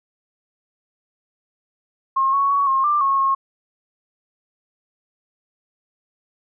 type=tone with pitch steps; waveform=sine; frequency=1073 / 1110 / 1121 / 1072 / 1185 / 1093 / 1084 Hz; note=C6 / C#6 / C#6 / C6 / D6 / C#6 / C#6; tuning=+43 / +2 / +19 / +42 / +15 / -25 / -39 cents; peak=-15 dBFS; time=2.16-3.35 s; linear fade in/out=10 ms; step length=170 ms; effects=none